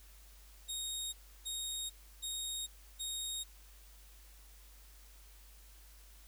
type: tone bursts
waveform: 20% pulse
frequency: 3738 Hz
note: A#7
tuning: 4 cents sharp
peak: -32 dBFS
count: 4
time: 0.68-3.44 s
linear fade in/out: 20 ms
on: 450 ms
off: 320 ms
effects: added 50 Hz sine -56 dBFS peak until 6.27 s + white hiss -62 dBFS RMS until 6.27 s